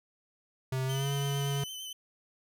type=tone with pitch glide; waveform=square; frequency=130.9 to 140.3 Hz; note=C3 to C#3; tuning=+1 to +21 cents; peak=-30 dBFS; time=0.72-1.64 s; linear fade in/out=5 ms; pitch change=+120 cents; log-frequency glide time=0.85-1.09 s
type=tone with vibrato; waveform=sawtooth; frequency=3053 Hz; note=G7; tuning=46 cents flat; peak=-36 dBFS; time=0.89-1.93 s; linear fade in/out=5 ms; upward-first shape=triangle; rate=8.8 Hz; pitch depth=36 cents each way
effects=none